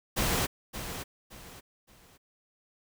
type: noise with echo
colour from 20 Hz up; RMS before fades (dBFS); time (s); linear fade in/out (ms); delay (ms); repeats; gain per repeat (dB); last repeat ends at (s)
pink; -28; 0.16-0.47; 20; 570; 3; -10; 2.18
effects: none